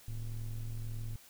triangle ring-modulated tone, 65.8 Hz, C2, 10 cents sharp, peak -31 dBFS, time 0.08-1.16 s, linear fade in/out 0 ms, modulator 44.9 Hz, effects white hiss -58 dBFS RMS until 1.29 s

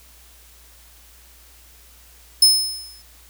sawtooth tone with exponential decay, 5200 Hz, E8, 24 cents flat, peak -5 dBFS, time 2.42-3.02 s, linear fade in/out 5 ms, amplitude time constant 130 ms, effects added 59 Hz sine -50 dBFS peak until 3.29 s + white hiss -50 dBFS RMS until 3.29 s

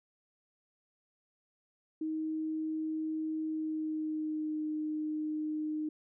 sine tone with pitch glide, 314.4 to 307.2 Hz, D#4 to D#4, +18 to -22 cents, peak -32 dBFS, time 2.01-5.89 s, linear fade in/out 5 ms, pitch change -40 cents, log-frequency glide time 3.44-4.65 s, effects none

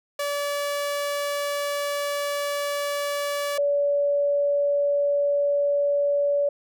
sawtooth / sine tone pair in turn, 575 / 572.4 Hz, D5 / D5, -37 / -45 cents, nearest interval unison, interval 8 cents, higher first, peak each -21 / -19 dBFS, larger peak second, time 0.19-3.58 / 3.58-6.49 s, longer first, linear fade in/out 5 ms, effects none

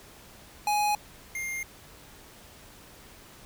square tone pair in turn, 834 / 2117 Hz, G#5 / C7, +7 / +20 cents, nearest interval octave + major third, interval 1613 cents, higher second, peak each -24 / -32 dBFS, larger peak first, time 0.67-0.95 / 1.35-1.63 s, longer neither, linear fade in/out 2 ms, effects pink hiss -51 dBFS RMS until 3.45 s

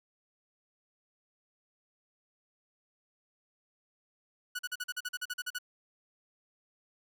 sawtooth tone bursts, 1473 Hz, F#6, 8 cents flat, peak -30 dBFS, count 13, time 4.55-5.587 s, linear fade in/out 10 ms, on 41 ms, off 42 ms, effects none

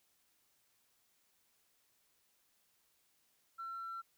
sine tone, 1351 Hz, E6, 42 cents sharp, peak -40 dBFS, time 3.58-4.02 s, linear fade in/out 20 ms, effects tanh soft clip ceiling -38 dBFS + white hiss -75 dBFS RMS until 4.17 s

